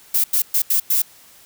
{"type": "noise bursts at uneven times", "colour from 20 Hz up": "violet", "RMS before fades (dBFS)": -17, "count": 5, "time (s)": [[0.14, 0.24], [0.33, 0.42], [0.54, 0.62], [0.7, 0.8], [0.9, 1.02]], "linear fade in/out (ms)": 5, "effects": ["white hiss -48 dBFS RMS until 1.45 s"]}